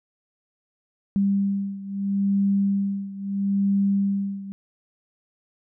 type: beating tone pair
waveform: sine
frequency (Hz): 197.9 / 198.66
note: G3 / G3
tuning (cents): +17 / +23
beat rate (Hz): 0.76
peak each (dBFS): -22 / -25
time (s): 1.16-4.52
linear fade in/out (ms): 0
effects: none